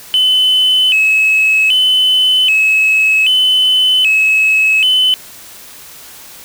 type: tone with vibrato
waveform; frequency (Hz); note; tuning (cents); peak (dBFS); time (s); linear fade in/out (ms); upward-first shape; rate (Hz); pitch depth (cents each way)
sine; 2794; F7; 0; -6; 0.14-5.14; 0; square; 0.64; 140
effects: tanh soft clip ceiling -5 dBFS + white hiss -35 dBFS RMS until 6.44 s